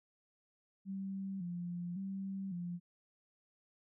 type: tone with vibrato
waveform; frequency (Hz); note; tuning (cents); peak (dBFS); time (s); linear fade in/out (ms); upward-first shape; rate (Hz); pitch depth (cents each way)
sine; 184.1; F#3; -8; -38; 0.85-2.8; 50; square; 0.9; 88
effects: none